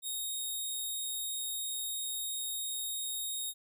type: tone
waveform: 10% pulse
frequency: 3729 Hz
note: A#7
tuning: in tune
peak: -27 dBFS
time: 0.02-3.54 s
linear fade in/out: 50 ms
effects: none